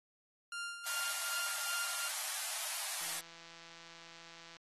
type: tone with tremolo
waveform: sawtooth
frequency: 1396.9 Hz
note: F6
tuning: in tune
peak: -35 dBFS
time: 0.52-2.08 s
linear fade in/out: 2 ms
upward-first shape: sine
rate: 2.6 Hz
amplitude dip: 60%
type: high-pass noise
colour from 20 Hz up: white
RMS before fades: -39 dBFS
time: 0.85-3.21 s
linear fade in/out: 20 ms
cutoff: 600 Hz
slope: 96 dB/octave
type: click train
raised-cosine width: 0.2 ms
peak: -37 dBFS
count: 261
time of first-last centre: 3.01-4.567 s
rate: 167 Hz
effects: AAC 32 kbps